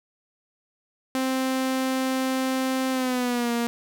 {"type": "tone with pitch glide", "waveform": "sawtooth", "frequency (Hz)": [261.6, 235.8], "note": ["C4", "A#3"], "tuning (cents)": [0, 20], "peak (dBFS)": -19, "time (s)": [1.15, 3.67], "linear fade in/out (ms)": 0, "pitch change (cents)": -180, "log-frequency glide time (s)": [2.91, 3.52], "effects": []}